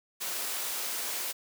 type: high-pass noise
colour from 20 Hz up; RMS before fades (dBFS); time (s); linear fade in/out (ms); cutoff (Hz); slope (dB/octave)
white; -34; 0.2-1.33; 20; 330; 12
effects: none